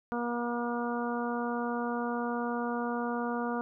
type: harmonic tone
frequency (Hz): 238.8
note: A#3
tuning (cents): +42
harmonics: 1 / 2 / 3 / 4 / 5 / 6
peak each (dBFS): -33 / -36 / -38 / -39 / -40 / -41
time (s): 0.12-3.61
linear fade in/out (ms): 0
effects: none